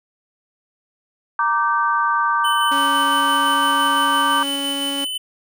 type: chord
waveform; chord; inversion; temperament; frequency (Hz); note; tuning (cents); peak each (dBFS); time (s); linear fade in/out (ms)
sine; G minor; first; equal with one note detuned; 932.3 / 1174.7 / 1544.6; Bb5 / D6 / G6; 0 / 0 / -26; -21 / -18 / -22; 1.39-4.43; 2
type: tone with tremolo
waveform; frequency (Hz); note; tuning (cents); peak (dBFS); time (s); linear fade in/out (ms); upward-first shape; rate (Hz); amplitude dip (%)
square; 3020; F#7; +35; -22; 2.44-5.18; 10; square; 5.9; 25
type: tone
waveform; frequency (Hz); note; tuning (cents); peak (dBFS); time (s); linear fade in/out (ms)
sawtooth; 279.2; C#4; +13; -21; 2.71-5.05; 10
effects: none